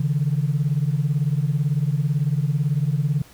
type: beating tone pair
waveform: sine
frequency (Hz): 138.59 / 156.59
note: C#3 / D#3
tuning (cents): 0 / +11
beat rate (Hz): 18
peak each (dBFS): -20 / -21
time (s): 0-3.22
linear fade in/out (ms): 5
effects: tanh soft clip ceiling -12 dBFS + pink hiss -49 dBFS RMS until 3.33 s